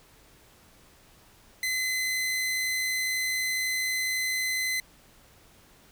sawtooth tone, 2038 Hz, C7, 46 cents flat, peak -23 dBFS, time 1.63-4.8 s, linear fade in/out 2 ms, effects pink hiss -57 dBFS RMS until 5.91 s

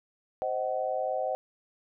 sine chord, C diminished, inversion none, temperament just, 523.3 / 627.9 / 753.5 Hz, C5 / Eb5 / Gb5, 0 / +16 / +31 cents, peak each -32 dBFS, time 0.42-1.35 s, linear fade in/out 0 ms, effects none

